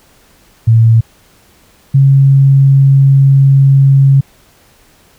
sine tone pair in turn, 113.6 / 136.83 Hz, A#2 / C#3, -44 / -22 cents, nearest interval minor third, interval 322 cents, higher second, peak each -3 dBFS, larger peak neither, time 0.67-1.01 / 1.94-4.21 s, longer second, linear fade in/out 10 ms, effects pink hiss -47 dBFS RMS until 5.18 s

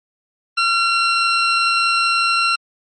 20% pulse tone, 1367 Hz, F6, 37 cents flat, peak -9 dBFS, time 0.57-2.56 s, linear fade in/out 10 ms, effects MP3 32 kbps

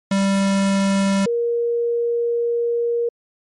square / sine tone pair in turn, 196 / 471.3 Hz, G3 / A#4, 0 / +19 cents, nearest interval octave + minor third, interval 1519 cents, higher second, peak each -16 / -17 dBFS, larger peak first, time 0.11-1.26 / 1.26-3.09 s, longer second, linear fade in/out 5 ms, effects MP3 48 kbps

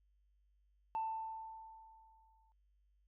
sine tone with exponential decay, 888 Hz, A5, 16 cents sharp, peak -33 dBFS, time 0.95-2.52 s, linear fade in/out 0 ms, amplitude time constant 340 ms, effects tanh soft clip ceiling -32 dBFS + added 50 Hz sine -70 dBFS peak until 3.07 s

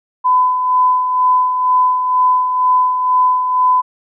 sine tone with tremolo, 1007 Hz, B5, 33 cents sharp, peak -8 dBFS, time 0.24-3.82 s, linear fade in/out 20 ms, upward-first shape sine, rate 2.1 Hz, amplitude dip 50%, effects none

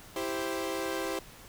sawtooth chord, C major, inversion first, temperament equal, 329.6 / 392 / 523.3 Hz, E4 / G4 / C5, 0 / 0 / 0 cents, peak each -32 dBFS, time 0.16-1.19 s, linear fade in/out 2 ms, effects pink hiss -51 dBFS RMS until 1.48 s

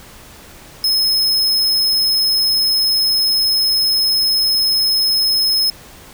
45% pulse tone, 5170 Hz, E8, 34 cents flat, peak -13 dBFS, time 0.84-5.7 s, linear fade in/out 2 ms, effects pink hiss -40 dBFS RMS until 6.13 s

